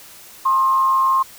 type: tone with frequency modulation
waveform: sine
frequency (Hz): 1063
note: C6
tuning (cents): +27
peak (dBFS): -13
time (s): 0.45-1.23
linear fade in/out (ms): 10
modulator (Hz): 166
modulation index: 0.26
effects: white hiss -42 dBFS RMS until 1.38 s